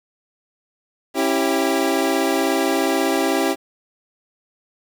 25% pulse chord, C# diminished, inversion none, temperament equal with one note detuned, 273.1 / 329.6 / 392 Hz, C#4 / E4 / G4, -26 / 0 / 0 cents, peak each -18 dBFS, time 1.14-3.56 s, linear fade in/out 50 ms, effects 8-bit

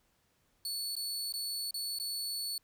sawtooth tone with dropouts, 4435 Hz, C#8, in tune, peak -32 dBFS, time 0.65-2.58 s, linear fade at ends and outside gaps 2 ms, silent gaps 0.954-0.965 / 1.324-1.338 / 1.709-1.742 / 1.987-1.998 s, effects pink hiss -73 dBFS RMS until 2.63 s

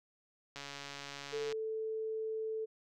click train, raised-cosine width 0.2 ms, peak -27 dBFS, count 137, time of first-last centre 0.56-1.525 s, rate 141 Hz
sine tone, 440 Hz, A4, in tune, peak -35 dBFS, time 1.32-2.66 s, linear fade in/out 20 ms
effects none

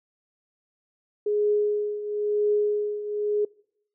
sine tone with tremolo, 417.1 Hz, G#4, 7 cents sharp, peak -18 dBFS, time 1.26-3.45 s, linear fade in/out 5 ms, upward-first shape triangle, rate 0.99 Hz, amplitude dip 75%, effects noise-tail reverb RT60 0.7 s tail -25 dB re dry

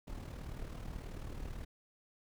brown noise with amplitude modulation, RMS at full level -41 dBFS, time 0.07-1.65 s, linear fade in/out 10 ms, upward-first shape sine, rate 38.4 Hz, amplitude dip 60%, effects none

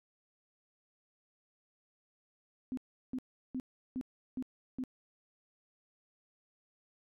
sine tone bursts, 256.8 Hz, C4, 32 cents flat, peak -34 dBFS, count 6, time 2.72-4.838 s, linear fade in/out 0 ms, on 53 ms, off 360 ms, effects none

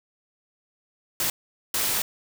white noise bursts at uneven times, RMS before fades -25 dBFS, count 2, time 1.2-1.3 / 1.74-2.02 s, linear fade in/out 2 ms, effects none

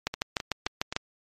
two click trains, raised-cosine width 0.2 ms, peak -15 / -9 dBFS, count 4 / 7, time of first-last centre 0.14-0.925 / 0.07-0.964 s, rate 3.82 / 6.71 Hz, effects MP3 64 kbps

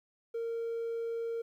triangle tone, 461.2 Hz, A#4, 19 cents flat, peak -30 dBFS, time 0.34-1.42 s, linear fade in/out 10 ms, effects tanh soft clip ceiling -28 dBFS + 12-bit

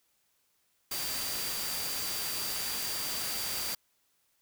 sine tone in noise, 4699 Hz, D8, in tune, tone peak -39 dBFS, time 0.91-3.75 s, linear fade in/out 5 ms, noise white, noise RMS -35 dBFS, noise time 0.91-3.75 s, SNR -7 dB, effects white hiss -73 dBFS RMS until 4.41 s

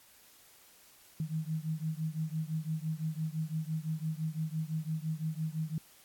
sine beating tone pair, 155.56 / 161.46 Hz, D#3 / E3, 0 / -36 cents, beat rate 5.9 Hz, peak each -35 / -36 dBFS, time 1.2-5.78 s, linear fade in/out 2 ms, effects white hiss -60 dBFS RMS until 6.04 s + AAC 64 kbps

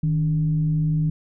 sine tone with frequency modulation, 155.56 Hz, D#3, in tune, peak -18 dBFS, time 0.03-1.1 s, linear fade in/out 5 ms, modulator 130 Hz, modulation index 0.32, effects none

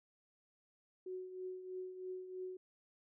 sine tone with tremolo, 370 Hz, F#4, in tune, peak -40 dBFS, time 1.06-2.57 s, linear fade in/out 5 ms, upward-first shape triangle, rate 3.1 Hz, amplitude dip 65%, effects none

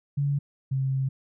sine tone pair in turn, 142 / 133.72 Hz, C#3 / C3, +42 / +38 cents, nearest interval minor second, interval 104 cents, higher first, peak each -22 / -23 dBFS, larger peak first, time 0.17-0.39 / 0.71-1.09 s, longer second, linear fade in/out 10 ms, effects none

